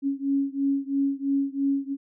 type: beating tone pair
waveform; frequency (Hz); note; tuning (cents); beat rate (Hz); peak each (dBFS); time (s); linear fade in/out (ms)
sine; 275.4 / 278.4; C#4 / C#4; -11 / +8; 3; -25 / -26; 0.02-1.97; 50
effects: none